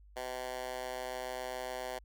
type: tone with high-pass filter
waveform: 10% pulse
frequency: 127.1 Hz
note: C3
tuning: 50 cents flat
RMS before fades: -40 dBFS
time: 0.16-1.99 s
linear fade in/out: 10 ms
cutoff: 600 Hz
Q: 1.4
effects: added 50 Hz sine -55 dBFS peak until 2.04 s